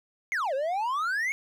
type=exponential two-way sweep; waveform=triangle; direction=down then up; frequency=2235 to 514 to 2235 Hz; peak=-24 dBFS; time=0.32-1.32 s; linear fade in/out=0 ms; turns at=0.54 s; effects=none